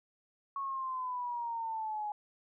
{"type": "exponential sweep", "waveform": "sine", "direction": "down", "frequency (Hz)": [1108.7, 830.6], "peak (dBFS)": -34, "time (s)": [0.56, 2.12], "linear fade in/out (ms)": 2, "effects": []}